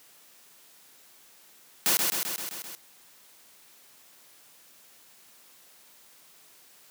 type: noise with echo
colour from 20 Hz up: white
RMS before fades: -23 dBFS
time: 1.86-1.97 s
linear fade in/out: 0 ms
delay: 130 ms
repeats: 6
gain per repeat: -3 dB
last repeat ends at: 2.75 s
effects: white hiss -56 dBFS RMS until 6.9 s + high-pass 150 Hz 12 dB/octave